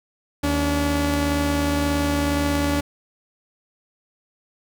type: tone pair together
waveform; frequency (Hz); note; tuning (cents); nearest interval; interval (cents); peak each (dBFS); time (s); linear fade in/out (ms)
sawtooth; 77 / 286.1; D#2 / D4; -17 / -45; octave + major seventh; 2272; -20 / -17; 0.43-2.81; 10
effects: none